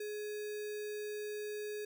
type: tone with sample-and-hold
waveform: sine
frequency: 420.1 Hz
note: G#4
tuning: 20 cents sharp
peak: -38 dBFS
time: 0-1.85 s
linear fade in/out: 5 ms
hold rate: 2100 Hz
effects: none